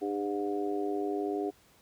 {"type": "harmonic tone with a mistuned harmonic", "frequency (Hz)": 100.7, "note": "G2", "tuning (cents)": 47, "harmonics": [3, 4, 5, 6, 7], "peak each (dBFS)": [-34, -32, -45, -47, -38], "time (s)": [0.01, 1.51], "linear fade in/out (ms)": 20, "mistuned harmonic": 7, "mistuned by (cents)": 41, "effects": ["pink hiss -62 dBFS RMS until 1.81 s", "high-pass 60 Hz 12 dB/octave"]}